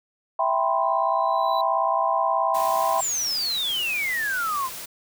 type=chord; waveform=sine; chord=C major seventh; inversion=first; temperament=equal; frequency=659.3 / 784 / 987.8 / 1046.5 Hz; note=E5 / G5 / B5 / C6; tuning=0 / 0 / 0 / 0 cents; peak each=-25 dBFS; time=0.39-3.01 s; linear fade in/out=5 ms
type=tone with exponential growth; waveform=triangle; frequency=3951 Hz; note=B7; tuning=in tune; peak=-30 dBFS; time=0.82-1.61 s; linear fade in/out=2 ms; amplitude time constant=170 ms
type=noise; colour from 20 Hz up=white; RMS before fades=-36 dBFS; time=2.54-4.86 s; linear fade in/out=10 ms
type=exponential sweep; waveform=sine; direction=down; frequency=7800 to 995 Hz; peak=-23 dBFS; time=2.98-4.7 s; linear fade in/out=50 ms
effects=none